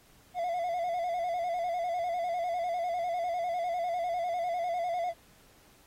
triangle tone with vibrato, 698.5 Hz, F5, in tune, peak -27 dBFS, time 0.34-5.14 s, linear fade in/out 50 ms, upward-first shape square, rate 10 Hz, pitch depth 59 cents each way, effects pink hiss -61 dBFS RMS until 5.86 s + AAC 48 kbps

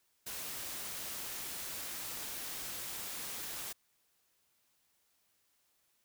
white noise, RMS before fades -42 dBFS, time 0.26-3.73 s, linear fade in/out 10 ms, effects white hiss -75 dBFS RMS until 6.04 s

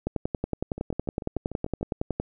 two click trains, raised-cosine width 2 ms, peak -22 / -13 dBFS, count 8 / 24, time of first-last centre 0.78-1.811 / 0.07-2.2 s, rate 6.79 / 10.8 Hz, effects none

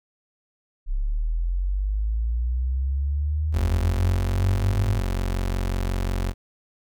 sine linear sweep, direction up, 32.7 to 103.6 Hz, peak -21 dBFS, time 0.86-5.01 s, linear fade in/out 50 ms
30% pulse tone, 45.52 Hz, F#1, 28 cents flat, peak -20 dBFS, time 3.52-6.34 s, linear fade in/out 50 ms
effects none

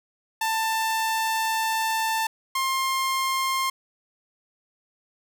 sawtooth tone pair in turn, 889 / 1061.5 Hz, A5 / C6, +18 / +25 cents, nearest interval minor third, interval 307 cents, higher second, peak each -19 dBFS, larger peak neither, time 0.41-2.27 / 2.55-3.7 s, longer first, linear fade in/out 5 ms, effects none

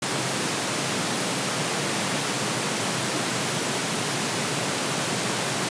pink high-pass noise, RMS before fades -26 dBFS, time 0.02-5.69 s, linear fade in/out 5 ms, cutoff 120 Hz, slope 48 dB/octave, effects resampled to 22050 Hz

